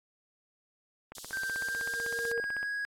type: click train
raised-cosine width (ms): 0.5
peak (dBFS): -28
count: 25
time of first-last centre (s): 1.12-2.629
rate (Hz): 15.9
type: high-pass noise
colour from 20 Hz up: white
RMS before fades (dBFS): -43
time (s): 1.15-2.32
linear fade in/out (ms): 2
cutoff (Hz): 3200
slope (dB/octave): 48
type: tone with exponential growth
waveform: sine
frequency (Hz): 466.2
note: A#4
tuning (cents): 0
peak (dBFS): -30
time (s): 1.25-2.4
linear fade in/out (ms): 1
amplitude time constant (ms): 250
type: tone with pitch glide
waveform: triangle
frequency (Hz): 1568 to 1655.5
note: G6 to G#6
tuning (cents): 0 to -6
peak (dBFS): -30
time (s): 1.33-2.85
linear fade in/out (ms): 0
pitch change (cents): +94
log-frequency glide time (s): 1.46-2.68
effects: low-pass 11000 Hz 12 dB/octave + AAC 64 kbps